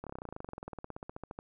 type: slowing click train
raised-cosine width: 1 ms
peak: -27 dBFS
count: 29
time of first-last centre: 0.04-1.389 s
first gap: 27 ms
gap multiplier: 1.04
effects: none